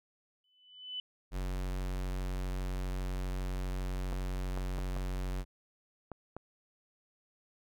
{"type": "tone with exponential growth", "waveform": "sine", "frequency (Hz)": 3001, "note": "F#7", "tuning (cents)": 24, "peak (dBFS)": -34, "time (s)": [0.44, 1], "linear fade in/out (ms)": 2, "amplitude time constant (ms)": 120}
{"type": "tone", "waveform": "square", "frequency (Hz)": 46.25, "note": "F#1", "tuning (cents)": 0, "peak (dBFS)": -34, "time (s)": [1.31, 5.45], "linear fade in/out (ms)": 50}
{"type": "clicks", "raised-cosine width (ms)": 1, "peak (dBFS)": -28, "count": 6, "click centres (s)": [4.127, 4.575, 4.785, 4.966, 6.117, 6.366]}
{"effects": []}